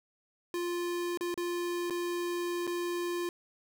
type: tone with dropouts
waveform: square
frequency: 349.2 Hz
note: F4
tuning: in tune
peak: -32 dBFS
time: 0.54-3.29 s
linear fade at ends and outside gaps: 1 ms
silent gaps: 1.174-1.209 / 1.342-1.376 / 1.899-1.906 / 2.669-2.675 s
effects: none